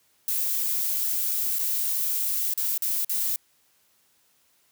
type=noise with dropouts; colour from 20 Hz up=violet; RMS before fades=-26 dBFS; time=0.28-3.36 s; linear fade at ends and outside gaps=1 ms; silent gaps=1.586-1.592 / 2.537-2.576 / 2.777-2.821 / 3.047-3.095 s; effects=white hiss -65 dBFS RMS until 4.71 s + high-pass 60 Hz 12 dB/octave